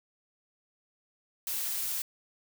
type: noise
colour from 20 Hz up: blue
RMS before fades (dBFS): -33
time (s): 1.47-2.02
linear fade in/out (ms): 2
effects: none